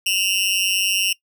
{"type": "tone with amplitude modulation", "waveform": "sawtooth", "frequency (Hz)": 2794, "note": "F7", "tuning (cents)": 0, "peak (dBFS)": -10, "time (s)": [0.06, 1.13], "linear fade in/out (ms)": 5, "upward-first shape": "sine", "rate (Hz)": 191, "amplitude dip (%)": 95, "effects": ["noise-tail reverb RT60 0.1 s tail -22 dB re dry"]}